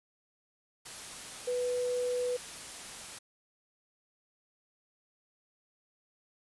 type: tone in noise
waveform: sine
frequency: 493.9 Hz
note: B4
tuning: in tune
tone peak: -29 dBFS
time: 1.47-2.37 s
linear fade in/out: 10 ms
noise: white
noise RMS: -44 dBFS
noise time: 0.85-3.19 s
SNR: +12 dB
effects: resampled to 24000 Hz